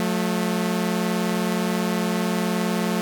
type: tone pair together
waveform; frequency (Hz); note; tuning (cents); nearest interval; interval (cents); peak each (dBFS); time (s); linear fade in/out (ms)
sawtooth; 179.6 / 219; F3 / A3; +49 / -8; minor third; 343; -20; 0-3.01; 0
effects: none